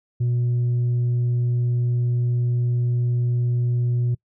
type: tone with tanh clipping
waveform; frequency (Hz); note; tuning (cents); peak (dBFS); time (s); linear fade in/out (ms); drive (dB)
sine; 121.4; B2; -29; -19; 0.2-4.15; 10; 2
effects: noise-tail reverb RT60 0.1 s tail -25 dB re dry